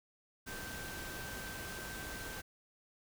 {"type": "tone in noise", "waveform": "sine", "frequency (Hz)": 1556, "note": "G6", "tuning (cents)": -13, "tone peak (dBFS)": -47, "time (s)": [0.46, 2.42], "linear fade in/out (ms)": 20, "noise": "pink", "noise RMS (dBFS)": -45, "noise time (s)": [0.46, 2.42], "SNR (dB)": -5, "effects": []}